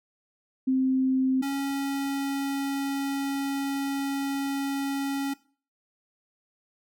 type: tone pair in turn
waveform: sine / square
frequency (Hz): 261.6 / 276.5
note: C4 / C#4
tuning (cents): 0 / -4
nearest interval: minor second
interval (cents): 96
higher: second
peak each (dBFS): -20 / -27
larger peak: first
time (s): 0.67-1.42 / 1.42-5.34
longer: second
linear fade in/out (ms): 10
effects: noise-tail reverb RT60 0.4 s tail -19 dB re dry + MP3 96 kbps